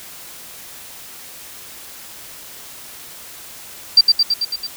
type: tone with echo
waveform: sine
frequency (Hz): 4699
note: D8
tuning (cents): 0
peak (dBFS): -4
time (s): 3.97-4.01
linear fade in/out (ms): 5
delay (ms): 110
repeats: 6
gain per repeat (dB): -3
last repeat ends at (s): 4.67
effects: white hiss -37 dBFS RMS until 4.76 s

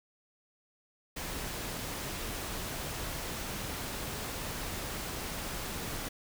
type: noise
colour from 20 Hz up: pink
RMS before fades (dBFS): -38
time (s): 1.16-6.09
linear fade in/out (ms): 10
effects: none

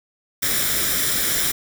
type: noise with comb filter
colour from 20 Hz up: white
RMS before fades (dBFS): -21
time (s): 0.42-1.52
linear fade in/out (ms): 10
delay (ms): 0.55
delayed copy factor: +0.6
effects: none

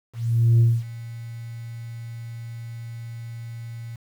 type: tone with ADSR envelope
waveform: sine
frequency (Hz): 116.2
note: A#2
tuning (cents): -5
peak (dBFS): -10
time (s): 0.13-3.96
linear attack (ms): 470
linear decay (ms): 230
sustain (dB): -22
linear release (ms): 5
effects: tanh soft clip ceiling -11 dBFS + 8-bit

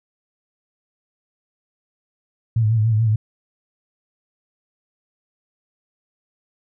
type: tone with vibrato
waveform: sine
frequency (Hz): 110.8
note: A2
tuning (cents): +13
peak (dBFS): -14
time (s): 2.56-3.16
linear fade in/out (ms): 5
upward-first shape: sine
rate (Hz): 6.9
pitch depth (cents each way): 70
effects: none

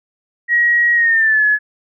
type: tone with pitch glide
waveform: sine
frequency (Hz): 1900 to 1702.5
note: A#6 to G#6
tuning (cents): +33 to +42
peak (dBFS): -10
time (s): 0.48-1.59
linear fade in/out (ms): 50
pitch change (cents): -191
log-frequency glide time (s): 0.94-1.45
effects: none

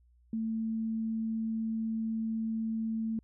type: tone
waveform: sine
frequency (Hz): 223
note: A3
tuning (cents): +23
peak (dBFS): -30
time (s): 0.33-3.19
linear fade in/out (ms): 2
effects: added 60 Hz sine -61 dBFS peak until 3.23 s

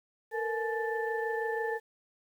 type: tone cluster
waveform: sine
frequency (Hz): 452.8 / 478.9 / 853 / 1767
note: A4 / A#4 / G#5 / A6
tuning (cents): +50 / +47 / +46 / +7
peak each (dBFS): -32 / -39 / -36 / -36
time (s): 0.31-1.8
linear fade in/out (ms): 50
effects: tanh soft clip ceiling -19 dBFS + 10-bit

